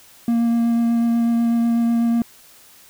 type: tone with vibrato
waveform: triangle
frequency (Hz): 233.1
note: A#3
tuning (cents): 0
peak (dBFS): -13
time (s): 0.28-2.22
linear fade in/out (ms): 2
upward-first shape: sine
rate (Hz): 8.1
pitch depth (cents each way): 10
effects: white hiss -48 dBFS RMS until 2.89 s